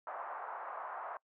white band-pass noise, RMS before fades -43 dBFS, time 0.07-1.17 s, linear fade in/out 2 ms, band 690 to 1200 Hz, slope 24 dB/octave, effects noise-tail reverb RT60 0.1 s tail -23 dB re dry + low-pass 2000 Hz 12 dB/octave

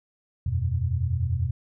sine chord, E suspended second, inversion none, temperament just, 82.41 / 92.71 / 123.61 Hz, E2 / F#2 / B2, 0 / +4 / +2 cents, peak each -27 dBFS, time 0.46-1.51 s, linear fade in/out 5 ms, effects none

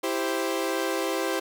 sawtooth chord, C major, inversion first, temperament equal, 329.6 / 392 / 523.3 Hz, E4 / G4 / C5, 0 / 0 / 0 cents, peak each -26 dBFS, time 0.03-1.4 s, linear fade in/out 10 ms, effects none

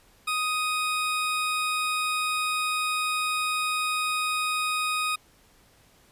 20% pulse tone, 1248 Hz, D#6, 5 cents sharp, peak -20 dBFS, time 0.27-5.16 s, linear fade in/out 10 ms, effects pink hiss -59 dBFS RMS until 6.11 s + resampled to 32000 Hz

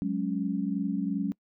sine chord, F# suspended second, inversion none, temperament equal, 185 / 207.7 / 277.2 Hz, F#3 / G#3 / C#4, 0 / 0 / 0 cents, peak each -31 dBFS, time 0.02-1.32 s, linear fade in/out 0 ms, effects noise-tail reverb RT60 0.1 s tail -24 dB re dry

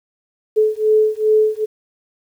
sine beating tone pair, 430.2 / 432.7 Hz, A4 / A4, -39 / -29 cents, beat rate 2.5 Hz, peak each -15 dBFS, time 0.56-1.66 s, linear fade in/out 20 ms, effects 8-bit

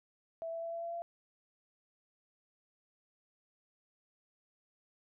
sine tone with pitch steps, 659.3 / 663.9 / 668.5 / 673.2 / 677.8 / 682.6 Hz, E5 / E5 / E5 / E5 / E5 / F5, 0 / +12 / +24 / +36 / +48 / -40 cents, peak -37 dBFS, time 0.42-1.02 s, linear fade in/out 0 ms, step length 100 ms, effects none

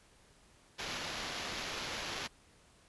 violet noise with sample-and-hold, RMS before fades -40 dBFS, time 0.78-2.28 s, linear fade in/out 20 ms, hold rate 8820 Hz, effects pink hiss -64 dBFS RMS until 2.88 s + resampled to 24000 Hz

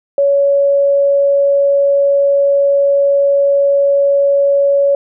sine tone, 561 Hz, C#5, 21 cents sharp, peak -8 dBFS, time 0.18-4.95 s, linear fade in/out 2 ms, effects none

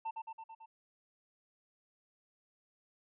triangle tone with echo, 896 Hz, A5, 31 cents sharp, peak -34 dBFS, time 0.05-0.11 s, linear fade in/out 10 ms, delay 110 ms, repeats 5, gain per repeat -3 dB, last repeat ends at 0.66 s, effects resampled to 8000 Hz

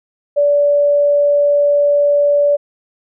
sine tone, 578 Hz, D5, 28 cents flat, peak -9 dBFS, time 0.36-2.57 s, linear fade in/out 20 ms, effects none

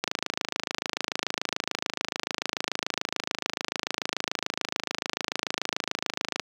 click train, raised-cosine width 0.2 ms, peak -8 dBFS, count 172, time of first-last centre 0.04-6.397 s, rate 26.9 Hz, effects high-pass 200 Hz 12 dB/octave + 8-bit

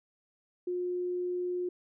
sine tone, 358.1 Hz, F4, 43 cents sharp, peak -30 dBFS, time 0.67-1.69 s, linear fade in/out 5 ms, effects none

